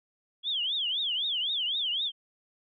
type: tone with vibrato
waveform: sine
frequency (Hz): 3256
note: G#7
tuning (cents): -35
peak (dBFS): -27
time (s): 0.43-2.12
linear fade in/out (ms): 50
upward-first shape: triangle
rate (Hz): 3.9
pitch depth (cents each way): 270
effects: none